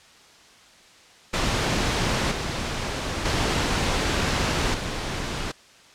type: noise with level steps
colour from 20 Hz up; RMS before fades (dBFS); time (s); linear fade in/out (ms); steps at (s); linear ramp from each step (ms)
pink; -23 / -28 / -23 / -29; 1.33-5.52; 10; 2.31 / 3.25 / 4.74; 5
effects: white hiss -51 dBFS RMS until 5.94 s + low-pass 6000 Hz 12 dB/octave